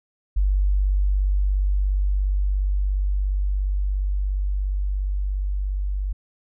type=tone with level ramp; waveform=sine; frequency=48.55 Hz; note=G1; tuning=16 cents flat; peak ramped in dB=-16 to -22 dBFS; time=0.36-6.13 s; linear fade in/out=10 ms; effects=none